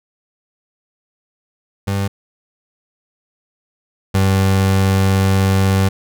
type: tone pair in turn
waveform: 30% pulse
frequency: 98.9 / 96.36 Hz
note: G2 / G2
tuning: +16 / -29 cents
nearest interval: unison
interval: 45 cents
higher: first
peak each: -14 / -9 dBFS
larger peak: second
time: 1.87-2.08 / 4.14-5.89 s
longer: second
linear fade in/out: 10 ms
effects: none